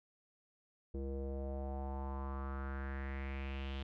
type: tone with low-pass filter sweep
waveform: square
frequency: 67.8 Hz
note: C#2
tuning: 38 cents flat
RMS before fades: -41 dBFS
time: 0.94-3.83 s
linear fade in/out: 5 ms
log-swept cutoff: 410 to 3300 Hz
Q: 4
effects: none